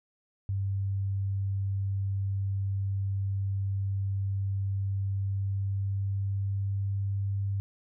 sine tone with pitch glide, 98 to 99.02 Hz, G2 to G2, 0 to +18 cents, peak -27 dBFS, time 0.49-7.6 s, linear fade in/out 0 ms, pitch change +18 cents, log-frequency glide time 5.13-7.29 s, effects none

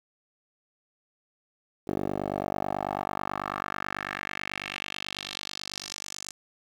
10% pulse tone with band-pass filter sweep, 49.14 Hz, G1, 5 cents sharp, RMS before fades -34 dBFS, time 1.87-6.32 s, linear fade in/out 20 ms, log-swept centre 420 to 7100 Hz, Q 2.4, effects 9-bit

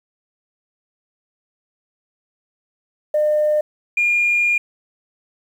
sine tone pair in turn, 604 / 2416 Hz, D5 / D7, +48 / +48 cents, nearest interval 2 octaves, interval 2400 cents, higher second, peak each -13 dBFS, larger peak neither, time 3.14-3.61 / 3.97-4.58 s, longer second, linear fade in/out 5 ms, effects tanh soft clip ceiling -10 dBFS + 8-bit

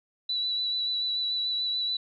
sine tone with vibrato, 3951 Hz, B7, in tune, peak -26 dBFS, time 0.29-1.97 s, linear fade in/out 5 ms, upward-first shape sine, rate 6.9 Hz, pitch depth 18 cents each way, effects none

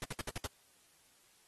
pink noise bursts, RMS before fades -39 dBFS, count 6, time 0.02-0.463 s, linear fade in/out 2 ms, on 23 ms, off 61 ms, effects white hiss -67 dBFS RMS until 1.47 s + AAC 32 kbps

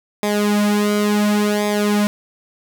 sawtooth tone with flanger, 207.7 Hz, G#3, in tune, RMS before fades -17 dBFS, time 0.23-2.07 s, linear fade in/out 0 ms, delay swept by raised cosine 0.69 to 3.69 ms, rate 0.7 Hz, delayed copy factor -0.8, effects none

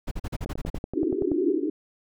brown noise bursts, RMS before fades -29 dBFS, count 9, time 0.07-0.786 s, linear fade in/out 10 ms, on 44 ms, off 40 ms
click train, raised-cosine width 2 ms, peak -18 dBFS, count 10, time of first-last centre 0.46-1.317 s, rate 10.5 Hz
white band-pass noise, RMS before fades -25 dBFS, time 0.94-1.7 s, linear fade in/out 5 ms, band 280 to 400 Hz, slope 96 dB/octave
effects none

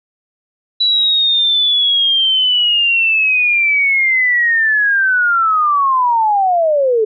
sine linear sweep, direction down, 3951 to 420.2 Hz, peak -10 dBFS, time 0.8-7.05 s, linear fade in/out 10 ms, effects none

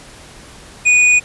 sine tone with tanh clipping, 2468 Hz, D#7, 15 cents flat, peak -9 dBFS, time 0.85-1.2 s, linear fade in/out 20 ms, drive 18 dB, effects pink hiss -39 dBFS RMS until 1.24 s + resampled to 24000 Hz

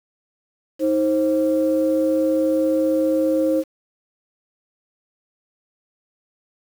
sine tone pair together, 315.1 / 530 Hz, D#4 / C5, +22 / +22 cents, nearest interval major sixth, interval 900 cents, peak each -18 / -18 dBFS, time 0.79-3.64 s, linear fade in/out 50 ms, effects tanh soft clip ceiling -9 dBFS + 7-bit

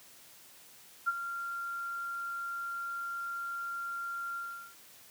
sine tone with ADSR envelope, 1384 Hz, F6, 16 cents flat, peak -24 dBFS, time 1.06-4.75 s, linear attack 23 ms, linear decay 33 ms, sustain -11 dB, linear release 390 ms, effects white hiss -56 dBFS RMS until 5.1 s + high-pass 80 Hz 12 dB/octave

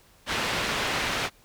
white low-pass noise, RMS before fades -28 dBFS, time 0.26-1.3 s, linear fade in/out 50 ms, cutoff 3000 Hz, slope 12 dB/octave, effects pink hiss -58 dBFS RMS until 1.44 s

